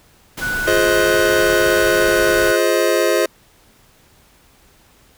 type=noise; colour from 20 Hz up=pink; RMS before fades=-28 dBFS; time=0.37-2.52 s; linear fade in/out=10 ms
type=tone; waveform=sine; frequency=1480 Hz; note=F#6; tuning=in tune; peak=-19 dBFS; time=0.41-2.57 s; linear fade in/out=20 ms
type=chord; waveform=square; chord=F minor seventh; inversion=none; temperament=just; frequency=349.2 / 419.1 / 523.8 / 628.6 Hz; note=F4 / Ab4 / C5 / Eb5; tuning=0 / +16 / +2 / +18 cents; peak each=-20 dBFS; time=0.67-3.26 s; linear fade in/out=5 ms
effects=pink hiss -52 dBFS RMS until 5.17 s